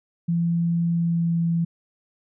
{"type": "tone with pitch glide", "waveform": "sine", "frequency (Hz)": [169.4, 167.84], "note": ["E3", "E3"], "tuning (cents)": [48, 31], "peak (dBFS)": -19, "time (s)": [0.28, 1.65], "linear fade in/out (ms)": 10, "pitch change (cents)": -17, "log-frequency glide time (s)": [0.89, 1.38], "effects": []}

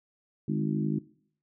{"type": "harmonic tone with a mistuned harmonic", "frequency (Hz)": 51.91, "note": "G#1", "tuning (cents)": 0, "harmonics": [3, 4, 5, 6, 7], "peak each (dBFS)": [-30, -30, -36, -34, -40], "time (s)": [0.48, 0.99], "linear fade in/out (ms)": 5, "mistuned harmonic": 3, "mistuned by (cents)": -53, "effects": ["noise-tail reverb RT60 0.6 s tail -20 dB re dry"]}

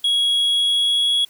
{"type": "tone with pitch glide", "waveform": "triangle", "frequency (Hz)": [3322, 3343], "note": ["G#7", "G#7"], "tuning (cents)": [0, 11], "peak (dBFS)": -14, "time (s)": [0.04, 1.25], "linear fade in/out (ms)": 5, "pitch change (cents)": 11, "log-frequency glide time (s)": [0.34, 1.14], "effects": ["white hiss -52 dBFS RMS until 1.29 s"]}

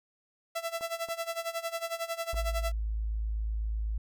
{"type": "tone with tremolo", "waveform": "sawtooth", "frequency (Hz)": 667, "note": "E5", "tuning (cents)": 20, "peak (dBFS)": -26, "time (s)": [0.55, 2.72], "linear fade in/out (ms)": 10, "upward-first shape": "sine", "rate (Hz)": 11, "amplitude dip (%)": 85}
{"type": "clicks", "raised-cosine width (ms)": 1, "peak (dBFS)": -33, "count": 3, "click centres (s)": [0.81, 1.087, 2.343]}
{"type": "tone", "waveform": "sine", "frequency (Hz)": 54, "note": "A1", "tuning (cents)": -32, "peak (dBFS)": -29, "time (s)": [2.33, 3.98], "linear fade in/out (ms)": 5}
{"effects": []}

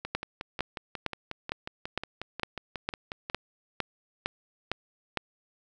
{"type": "two click trains", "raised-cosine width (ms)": 0.3, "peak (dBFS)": [-19, -12], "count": [19, 12], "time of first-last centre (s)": [[0.05, 3.299], [0.15, 5.173]], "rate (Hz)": [5.54, 2.19], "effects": []}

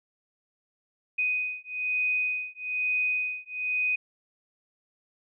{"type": "beating tone pair", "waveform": "sine", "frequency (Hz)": [2496, 2497.1], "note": ["D#7", "D#7"], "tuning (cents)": [5, 6], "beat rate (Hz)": 1.1, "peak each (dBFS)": -29, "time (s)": [1.18, 3.96], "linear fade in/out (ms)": 10, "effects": []}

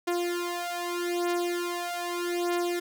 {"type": "beating tone pair", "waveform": "sawtooth", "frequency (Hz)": [349.2, 350.01], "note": ["F4", "F4"], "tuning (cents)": [0, 4], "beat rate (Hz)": 0.81, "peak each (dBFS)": -27, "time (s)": [0.07, 2.8], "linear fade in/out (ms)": 10, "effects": []}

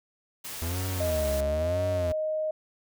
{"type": "noise", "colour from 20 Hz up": "white", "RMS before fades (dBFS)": -38, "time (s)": [0.44, 1.41], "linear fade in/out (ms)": 10}
{"type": "tone with vibrato", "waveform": "45% pulse", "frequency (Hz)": 80.9, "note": "E2", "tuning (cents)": -32, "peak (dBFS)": -29, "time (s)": [0.62, 2.12], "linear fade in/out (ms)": 0, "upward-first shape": "sine", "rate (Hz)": 1, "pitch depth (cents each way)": 260}
{"type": "tone", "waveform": "sine", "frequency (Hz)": 622.3, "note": "D#5", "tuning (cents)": 0, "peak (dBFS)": -26, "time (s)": [1, 2.51], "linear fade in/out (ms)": 5}
{"effects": []}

